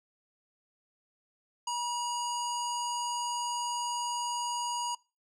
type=tone with low-pass filter; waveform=square; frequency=960 Hz; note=B5; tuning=49 cents flat; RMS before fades=-33 dBFS; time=1.67-4.95 s; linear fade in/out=5 ms; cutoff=7400 Hz; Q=3.7; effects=noise-tail reverb RT60 0.3 s tail -23 dB re dry